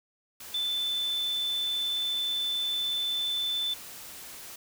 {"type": "tone in noise", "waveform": "sine", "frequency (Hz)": 3521, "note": "A7", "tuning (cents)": 0, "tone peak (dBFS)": -27, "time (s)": [0.54, 3.74], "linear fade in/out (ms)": 5, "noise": "white", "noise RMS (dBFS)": -44, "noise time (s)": [0.4, 4.56], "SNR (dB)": 14, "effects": []}